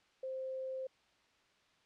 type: tone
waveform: sine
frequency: 524 Hz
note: C5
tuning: 2 cents sharp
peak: -38 dBFS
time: 0.23-0.87 s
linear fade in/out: 5 ms
effects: white hiss -70 dBFS RMS until 1.85 s + low-pass 4000 Hz 12 dB/octave